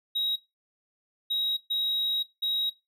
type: tone bursts at uneven times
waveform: triangle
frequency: 3813 Hz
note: A#7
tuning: 38 cents sharp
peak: -24 dBFS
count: 4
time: 0.15-0.36 / 1.3-1.57 / 1.7-2.23 / 2.42-2.7 s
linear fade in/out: 10 ms
effects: noise-tail reverb RT60 0.2 s tail -18 dB re dry